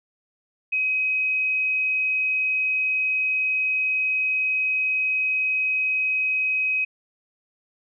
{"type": "tone", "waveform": "sine", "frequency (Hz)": 2531, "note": "D#7", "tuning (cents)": 29, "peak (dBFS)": -20, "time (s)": [0.72, 6.85], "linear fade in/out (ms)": 10, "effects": []}